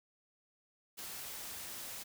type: noise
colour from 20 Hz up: white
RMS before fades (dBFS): -45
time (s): 0.97-2.04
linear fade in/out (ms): 20
effects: none